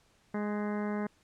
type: harmonic tone with a mistuned harmonic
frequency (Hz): 208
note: G#3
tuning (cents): +3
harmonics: 1 / 2 / 3 / 4 / 5 / 6 / 7 / 8 / 9 / 10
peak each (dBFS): -32 / -38 / -42 / -44 / -46 / -48 / -49 / -50 / -51 / -52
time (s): 0.34-1.07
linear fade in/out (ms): 5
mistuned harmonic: 7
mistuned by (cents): +42
effects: pink hiss -67 dBFS RMS until 1.23 s + low-pass 9000 Hz 12 dB/octave